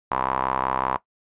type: tone with band-pass filter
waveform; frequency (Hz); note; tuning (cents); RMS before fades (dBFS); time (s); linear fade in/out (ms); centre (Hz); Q
sawtooth; 65.4; C2; 0; -25; 0.11-0.97; 5; 1000; 4.1
effects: noise-tail reverb RT60 0.1 s tail -17 dB re dry + resampled to 8000 Hz